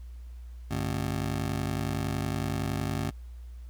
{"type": "ring-modulated tone", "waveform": "25% pulse", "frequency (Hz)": 123.47, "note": "B2", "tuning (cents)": 0, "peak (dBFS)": -22, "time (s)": [0.7, 3.11], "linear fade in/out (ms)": 20, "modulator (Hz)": 25.4, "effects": ["added 60 Hz sine -40 dBFS peak until 3.69 s", "pink hiss -65 dBFS RMS until 3.69 s"]}